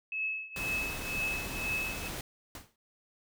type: tone with tremolo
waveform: sine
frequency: 2590 Hz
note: E7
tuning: 31 cents flat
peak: -29 dBFS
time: 0.12-2.08 s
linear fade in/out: 2 ms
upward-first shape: triangle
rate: 2 Hz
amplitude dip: 90%
type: noise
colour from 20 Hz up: pink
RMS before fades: -39 dBFS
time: 0.56-2.21 s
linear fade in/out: 2 ms
type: noise with exponential decay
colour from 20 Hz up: pink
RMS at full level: -41 dBFS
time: 2.55-2.76 s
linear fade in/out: 2 ms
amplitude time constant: 45 ms
effects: none